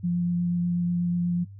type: tone with vibrato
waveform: sine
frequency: 174.61 Hz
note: F3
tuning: in tune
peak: -22 dBFS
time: 0.03-1.45 s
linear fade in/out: 20 ms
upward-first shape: sine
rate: 8.2 Hz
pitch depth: 10 cents each way
effects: noise-tail reverb RT60 0.1 s tail -22 dB re dry + added 99 Hz sine -41 dBFS peak until 1.59 s